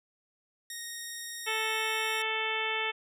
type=tone; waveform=10% pulse; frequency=1864.7 Hz; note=A#6; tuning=in tune; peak=-29 dBFS; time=0.7-2.22 s; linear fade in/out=2 ms
type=harmonic tone; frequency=440 Hz; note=A4; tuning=in tune; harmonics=1 / 2 / 3 / 4 / 5 / 6 / 7 / 8; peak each=-38 / -37 / -39 / -37 / -35 / -36 / -38 / -40 dBFS; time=1.46-2.92 s; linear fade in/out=20 ms
effects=none